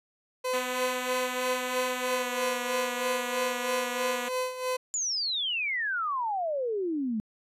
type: tone with tremolo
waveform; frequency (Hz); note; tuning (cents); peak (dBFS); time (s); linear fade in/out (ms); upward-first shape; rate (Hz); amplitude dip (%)
30% pulse; 509; C5; -48; -24; 0.44-4.77; 10; sine; 3.1; 70
type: tone with pitch glide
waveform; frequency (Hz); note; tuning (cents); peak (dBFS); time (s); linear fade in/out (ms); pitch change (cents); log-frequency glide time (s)
5% pulse; 250.8 to 243.4; B3 to B3; +27 to -25; -20; 0.53-4.29; 10; -52; 1.98-2.46
type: exponential sweep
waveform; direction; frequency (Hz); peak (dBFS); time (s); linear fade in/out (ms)
sine; down; 7180 to 207.7; -27; 4.94-7.2; 0
effects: resampled to 32000 Hz